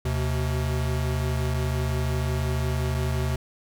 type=tone pair together; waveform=square; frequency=75.12 / 127.1 Hz; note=D2 / C3; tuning=+40 / -50 cents; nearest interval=major sixth; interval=910 cents; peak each=-27 dBFS; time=0.05-3.36 s; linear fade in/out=5 ms; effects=none